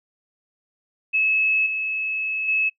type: tone with level steps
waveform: sine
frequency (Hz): 2590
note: E7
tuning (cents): -31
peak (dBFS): -17 / -23 / -18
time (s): 1.13-2.7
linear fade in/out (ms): 20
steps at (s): 1.66 / 2.48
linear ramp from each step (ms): 5
effects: noise-tail reverb RT60 0.1 s tail -23 dB re dry